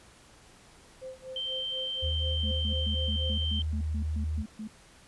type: tone with tremolo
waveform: sine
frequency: 520 Hz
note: C5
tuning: 11 cents flat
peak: -37 dBFS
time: 1.01-3.45 s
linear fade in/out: 20 ms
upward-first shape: sine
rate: 4.1 Hz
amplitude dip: 95%
type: tone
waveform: sine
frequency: 3126 Hz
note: G7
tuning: 6 cents flat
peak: -31 dBFS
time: 1.36-3.62 s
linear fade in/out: 2 ms
type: tone with vibrato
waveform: sine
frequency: 77.8 Hz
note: D#2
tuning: in tune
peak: -28 dBFS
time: 2.02-4.43 s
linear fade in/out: 20 ms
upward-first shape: sine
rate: 0.84 Hz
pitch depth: 9 cents each way
type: tone bursts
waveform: sine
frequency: 216.2 Hz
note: A3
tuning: 30 cents flat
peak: -35 dBFS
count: 11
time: 2.43-4.676 s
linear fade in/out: 5 ms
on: 86 ms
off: 130 ms
effects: pink hiss -56 dBFS RMS until 5.07 s + resampled to 24000 Hz